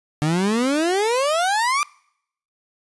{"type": "exponential sweep", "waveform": "30% pulse", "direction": "up", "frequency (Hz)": [146.83, 1209], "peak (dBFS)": -15, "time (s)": [0.22, 1.83], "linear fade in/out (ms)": 0, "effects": ["noise-tail reverb RT60 0.7 s tail -25 dB re dry", "resampled to 24000 Hz"]}